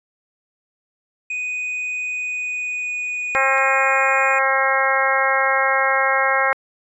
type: tone with pitch glide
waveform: triangle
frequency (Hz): 2489 to 2459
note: D#7 to D#7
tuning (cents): 0 to -21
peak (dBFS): -21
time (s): 1.3-4.39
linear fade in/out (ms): 5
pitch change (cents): -21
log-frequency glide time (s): 2.09-3.92
type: harmonic tone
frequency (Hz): 268.2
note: C4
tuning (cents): +43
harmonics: 2 / 3 / 4 / 5 / 6 / 7 / 8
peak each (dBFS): -23 / -23 / -23 / -23 / -23 / -23 / -23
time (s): 3.35-6.53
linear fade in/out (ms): 0
type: clicks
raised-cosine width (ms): 0.2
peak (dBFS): -33 / -25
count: 2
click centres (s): 3.535 / 3.581
effects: resampled to 22050 Hz